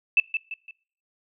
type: tone with echo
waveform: sine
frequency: 2637 Hz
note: E7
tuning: in tune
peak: -14 dBFS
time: 0.17-0.2 s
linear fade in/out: 2 ms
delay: 170 ms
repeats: 3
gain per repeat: -8 dB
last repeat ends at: 0.71 s
effects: noise-tail reverb RT60 0.5 s tail -24 dB re dry